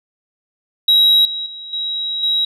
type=tone with level steps; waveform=sine; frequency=3847 Hz; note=B7; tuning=46 cents flat; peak=-6 / -21 / -29 / -19 / -13 dBFS; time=0.88-2.45 s; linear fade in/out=5 ms; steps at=1.25 / 1.46 / 1.73 / 2.23 s; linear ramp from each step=2 ms; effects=tanh soft clip ceiling -7 dBFS